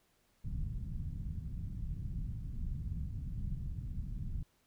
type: low-pass noise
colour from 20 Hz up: pink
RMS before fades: -39 dBFS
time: 0.44-4.43 s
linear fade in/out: 5 ms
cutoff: 170 Hz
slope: 24 dB/octave
effects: pink hiss -73 dBFS RMS until 4.66 s